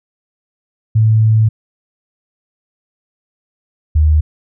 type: tone pair in turn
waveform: sine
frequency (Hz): 110 / 76.75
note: A2 / D#2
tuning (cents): 0 / -23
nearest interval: tritone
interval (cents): 623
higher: first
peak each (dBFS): -7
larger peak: neither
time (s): 0.95-1.49 / 3.95-4.21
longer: first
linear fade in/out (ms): 10
effects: none